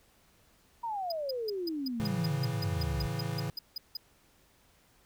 sine exponential sweep, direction down, 960 to 58.6 Hz, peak -32 dBFS, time 0.83-3.07 s, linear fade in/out 10 ms
square tone bursts, 4978 Hz, D#8, in tune, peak -34 dBFS, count 16, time 1.1-3.97 s, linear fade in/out 5 ms, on 20 ms, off 170 ms
square chord, A major, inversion none, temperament equal, 110 / 138.59 / 164.81 Hz, A2 / C#3 / E3, 0 / 0 / 0 cents, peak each -38 / -37 / -38 dBFS, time 2-3.5 s, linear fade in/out 0 ms
effects pink hiss -65 dBFS RMS until 5.05 s

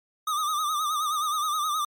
square tone with vibrato, 1221 Hz, D#6, 33 cents flat, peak -25 dBFS, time 0.27-1.85 s, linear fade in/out 5 ms, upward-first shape sine, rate 9.5 Hz, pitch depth 77 cents each way, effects MP3 96 kbps

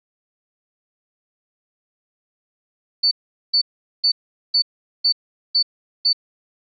sine tone bursts, 4500 Hz, C#8, 25 cents sharp, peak -13 dBFS, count 7, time 3.03-6.131 s, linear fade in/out 10 ms, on 83 ms, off 420 ms, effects none

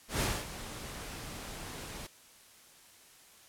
pink noise with ADSR envelope, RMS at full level -30 dBFS, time 0.08-2.07 s, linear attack 130 ms, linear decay 240 ms, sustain -13 dB, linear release 7 ms, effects white hiss -58 dBFS RMS until 3.48 s + low-pass 12000 Hz 12 dB/octave

